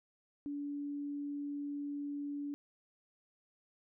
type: tone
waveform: sine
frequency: 287.4 Hz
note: D4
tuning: 37 cents flat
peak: -37 dBFS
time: 0.46-2.54 s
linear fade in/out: 0 ms
effects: none